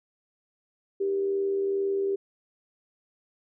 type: tone with amplitude modulation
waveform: sine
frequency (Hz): 393.5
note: G4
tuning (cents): +7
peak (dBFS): -22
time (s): 1-2.16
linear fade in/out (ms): 10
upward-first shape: sine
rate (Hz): 82.3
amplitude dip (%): 40
effects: none